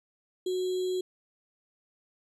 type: tone with sample-and-hold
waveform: sine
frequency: 368.1 Hz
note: F#4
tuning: 9 cents flat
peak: -27 dBFS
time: 0.46-1.01 s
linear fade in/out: 5 ms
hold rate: 3675 Hz
effects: low-pass 10000 Hz 12 dB/octave